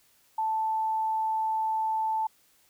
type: tone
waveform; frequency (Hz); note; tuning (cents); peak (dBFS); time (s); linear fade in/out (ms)
sine; 880; A5; 0; -25; 0.38-2.27; 5
effects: white hiss -64 dBFS RMS until 2.69 s